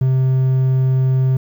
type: tone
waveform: triangle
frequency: 130.81 Hz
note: C3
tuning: in tune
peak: -10 dBFS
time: 0.01-1.37 s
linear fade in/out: 5 ms
effects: 8-bit